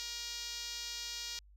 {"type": "tone with band-pass filter", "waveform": "5% pulse", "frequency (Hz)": 473.2, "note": "A#4", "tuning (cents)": 26, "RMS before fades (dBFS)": -42, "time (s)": [0, 1.39], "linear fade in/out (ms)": 0, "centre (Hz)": 5300, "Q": 1.2, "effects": ["added 50 Hz sine -57 dBFS peak until 1.56 s"]}